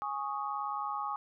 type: chord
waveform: sine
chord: Ab suspended fourth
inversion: none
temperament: just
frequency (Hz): 830.6 / 1107.5 / 1245.9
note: Ab5 / Db6 / Eb6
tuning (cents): 0 / -2 / +2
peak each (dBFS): -37 / -37 / -38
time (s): 0.02-1.16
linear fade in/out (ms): 0
effects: none